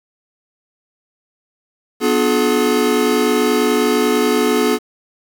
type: chord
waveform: square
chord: B diminished seventh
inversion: none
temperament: just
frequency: 246.9 / 296.3 / 355.6 / 426.7 Hz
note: B3 / D4 / F4 / Ab4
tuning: 0 / +15 / +31 / +47 cents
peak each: -19 / -22 / -22 / -17 dBFS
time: 2-4.79 s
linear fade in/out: 50 ms
effects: 7-bit